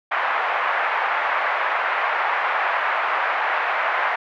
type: band-pass noise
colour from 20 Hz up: pink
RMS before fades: -22 dBFS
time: 0.11-4.16 s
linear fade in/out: 10 ms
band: 730 to 2100 Hz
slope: 24 dB/octave
effects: none